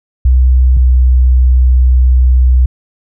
sine tone pair in turn, 63.6 / 63.12 Hz, C2 / B1, -48 / +38 cents, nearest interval unison, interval 14 cents, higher first, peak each -3 dBFS, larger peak neither, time 0.25-0.77 / 0.77-2.66 s, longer second, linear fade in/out 5 ms, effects tanh soft clip ceiling 0 dBFS

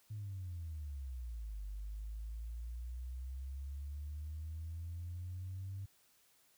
sine exponential two-way sweep, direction down then up, 109 to 49.34 to 98.7 Hz, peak -40 dBFS, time 0.1-5.86 s, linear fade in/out 10 ms, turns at 1.62 s, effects tanh soft clip ceiling -36 dBFS + white hiss -70 dBFS RMS until 6.57 s

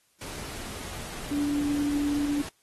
sine tone in noise, 289.4 Hz, D4, 25 cents flat, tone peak -24 dBFS, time 1.31-2.42 s, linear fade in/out 5 ms, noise pink, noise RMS -39 dBFS, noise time 0.21-2.49 s, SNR +12 dB, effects white hiss -67 dBFS RMS until 2.62 s + AAC 32 kbps

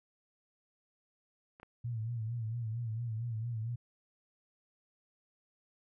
clicks, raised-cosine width 0.5 ms, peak -38 / -33 dBFS, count 2, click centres 1.599 / 1.631 s
sine tone with vibrato, 114.6 Hz, A#2, 29 cents flat, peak -34 dBFS, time 1.84-3.76 s, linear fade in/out 10 ms, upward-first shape sine, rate 4.4 Hz, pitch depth 88 cents each way
effects none

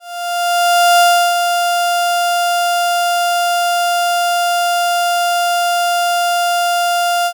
35% pulse tone with ADSR envelope, 698.5 Hz, F5, in tune, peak -5 dBFS, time 0-7.33 s, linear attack 1000 ms, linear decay 340 ms, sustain -6 dB, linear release 67 ms, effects none

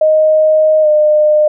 sine tone with pitch glide, 622.3 to 606 Hz, D#5 to D#5, 0 to -46 cents, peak -6 dBFS, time 0.01-1.48 s, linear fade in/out 5 ms, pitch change -46 cents, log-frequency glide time 0.82-0.87 s, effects none

